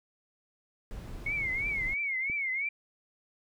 brown noise, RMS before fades -41 dBFS, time 0.91-1.94 s, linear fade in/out 0 ms
sine tone with vibrato, 2183 Hz, C#7, 27 cents flat, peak -29 dBFS, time 1.26-2.69 s, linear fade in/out 5 ms, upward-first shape triangle, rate 3 Hz, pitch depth 140 cents each way
click, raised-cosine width 3 ms, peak -30 dBFS, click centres 2.299 s
effects none

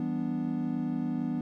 triangle chord, E minor seventh, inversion none, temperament equal, 164.81 / 196 / 246.9 / 293.7 Hz, E3 / G3 / B3 / D4, 0 / 0 / 0 / 0 cents, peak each -34 / -35 / -29 / -34 dBFS, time 0-1.41 s, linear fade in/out 2 ms, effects none

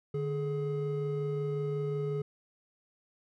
triangle tone pair together, 148.9 / 421.2 Hz, D3 / G#4, +24 / +24 cents, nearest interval octave + tritone, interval 1800 cents, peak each -31 / -31 dBFS, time 0.14-2.22 s, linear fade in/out 5 ms, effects none

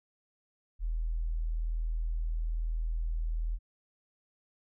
sine tone, 40.55 Hz, E1, 28 cents flat, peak -29 dBFS, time 0.79-3.59 s, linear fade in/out 50 ms, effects none

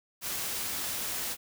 white noise, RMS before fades -34 dBFS, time 0.21-1.37 s, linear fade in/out 50 ms, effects none

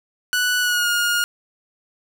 sawtooth tone with pitch glide, 1480 to 1426.3 Hz, F#6 to F6, 0 to +36 cents, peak -14 dBFS, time 0.33-1.24 s, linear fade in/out 0 ms, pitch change -64 cents, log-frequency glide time 0.6-0.88 s, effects none

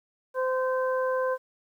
harmonic tone, 516 Hz, C5, 24 cents flat, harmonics 1 / 2 / 3, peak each -25 / -31 / -35 dBFS, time 0.34-1.38 s, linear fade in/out 50 ms, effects 10-bit

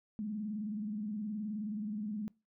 sine tone with vibrato, 211.1 Hz, G#3, 29 cents sharp, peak -35 dBFS, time 0.19-2.28 s, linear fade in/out 0 ms, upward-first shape square, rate 19 Hz, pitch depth 68 cents each way, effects noise-tail reverb RT60 0.3 s tail -25 dB re dry

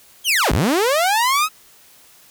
sawtooth linear two-way sweep, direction down then up, 3322 to 34 to 1302 Hz, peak -11 dBFS, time 0.24-1.49 s, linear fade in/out 50 ms, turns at 0.52 s, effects white hiss -49 dBFS RMS until 2.3 s

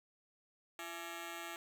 10% pulse ring-modulated tone, 506 Hz, B4, 42 cents sharp, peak -32 dBFS, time 0.79-1.56 s, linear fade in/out 0 ms, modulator 165 Hz, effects none

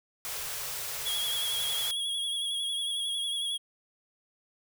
white band-stop noise, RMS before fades -36 dBFS, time 0.25-1.91 s, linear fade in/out 0 ms, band 160 to 390 Hz, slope 96 dB/octave
square tone with vibrato, 3322 Hz, G#7, in tune, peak -30 dBFS, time 1.05-3.58 s, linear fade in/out 20 ms, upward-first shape sine, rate 11 Hz, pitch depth 38 cents each way
effects none

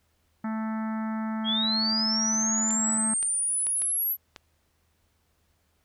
harmonic tone, 220 Hz, A3, in tune, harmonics 1 / 3 / 4 / 5 / 6 / 7 / 8 / 9 / 10, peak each -28 / -43 / -39 / -49 / -41 / -50 / -47 / -52 / -56 dBFS, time 0.44-3.14 s, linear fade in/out 5 ms
sine linear sweep, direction up, 3198 to 11840 Hz, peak -24 dBFS, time 1.44-4.17 s, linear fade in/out 50 ms
clicks, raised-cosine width 0.2 ms, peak -23 dBFS, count 5, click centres 2.706 / 3.228 / 3.668 / 3.82 / 4.362 s
effects added 80 Hz sine -70 dBFS peak until 5.84 s + pink hiss -71 dBFS RMS until 5.84 s

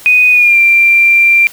sine tone with pitch glide, 2489 to 2368 Hz, D#7 to D7, 0 to +14 cents, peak -4 dBFS, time 0.06-1.47 s, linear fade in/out 0 ms, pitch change -86 cents, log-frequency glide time 0.31-0.58 s, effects white hiss -35 dBFS RMS until 1.52 s

